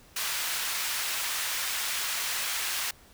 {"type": "high-pass noise", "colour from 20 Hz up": "pink", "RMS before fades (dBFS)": -31, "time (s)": [0.16, 2.91], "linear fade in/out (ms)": 5, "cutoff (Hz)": 1500, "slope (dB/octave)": 12, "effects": ["pink hiss -56 dBFS RMS until 3.13 s"]}